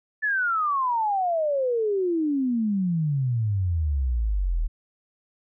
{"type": "exponential sweep", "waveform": "sine", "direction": "down", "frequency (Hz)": [1760, 37.68], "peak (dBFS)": -21, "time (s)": [0.22, 4.68], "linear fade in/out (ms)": 20, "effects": []}